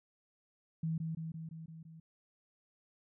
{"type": "tone with echo", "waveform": "sine", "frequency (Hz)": 161.6, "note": "E3", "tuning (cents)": -34, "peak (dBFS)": -32, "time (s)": [0.83, 0.98], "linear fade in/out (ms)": 5, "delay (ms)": 170, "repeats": 6, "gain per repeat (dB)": -3, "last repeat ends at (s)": 2, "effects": []}